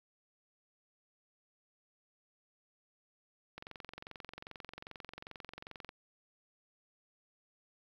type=click train; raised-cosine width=0.3 ms; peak=-29 dBFS; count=53; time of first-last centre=3.58-5.891 s; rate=22.5 Hz; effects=10-bit